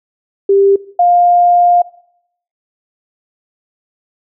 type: tone pair in turn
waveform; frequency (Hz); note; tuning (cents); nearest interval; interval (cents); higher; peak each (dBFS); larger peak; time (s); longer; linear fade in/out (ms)
sine; 395.3 / 704.3; G4 / F5; +15 / +14; minor seventh; 999; second; -6; neither; 0.49-0.76 / 0.99-1.82; second; 5
effects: noise-tail reverb RT60 0.7 s tail -20 dB re dry